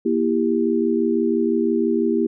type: chord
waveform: sine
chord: E diminished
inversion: second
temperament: just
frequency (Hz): 237.3 / 329.6 / 395.6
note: Bb3 / E4 / G4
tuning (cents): +31 / 0 / +16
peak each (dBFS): -21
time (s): 0.05-2.27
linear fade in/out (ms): 10
effects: none